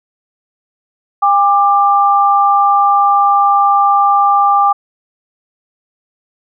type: tone pair together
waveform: sine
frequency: 805 / 1184.3 Hz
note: G5 / D6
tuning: +46 / +14 cents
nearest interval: perfect fifth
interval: 668 cents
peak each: -10 dBFS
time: 1.22-4.73 s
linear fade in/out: 10 ms
effects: none